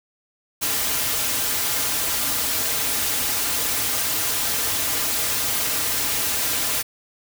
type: noise with comb filter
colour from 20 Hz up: white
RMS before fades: -23 dBFS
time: 0.61-6.83 s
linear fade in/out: 20 ms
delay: 5.4 ms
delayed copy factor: -0.6
effects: none